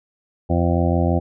harmonic tone, 86 Hz, F2, 26 cents flat, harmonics 1 / 2 / 3 / 4 / 6 / 7 / 8 / 9, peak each -19 / -22 / -24 / -25 / -27 / -27 / -28 / -29 dBFS, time 0.49-1.2 s, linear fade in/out 20 ms, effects none

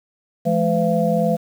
sine tone cluster, 169.6 / 212.5 / 506 / 680 Hz, E3 / G#3 / B4 / F5, +50 / +40 / +42 / -46 cents, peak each -21 dBFS, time 0.45-1.37 s, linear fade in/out 20 ms, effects 7-bit

